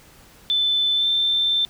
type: tone with pitch glide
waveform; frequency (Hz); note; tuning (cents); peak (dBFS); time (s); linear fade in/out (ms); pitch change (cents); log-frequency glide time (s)
sine; 3520 to 3559; A7 to A7; 0 to +19; -17; 0.5-1.65; 0; +19; 0.95-1.07
effects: pink hiss -50 dBFS RMS until 1.69 s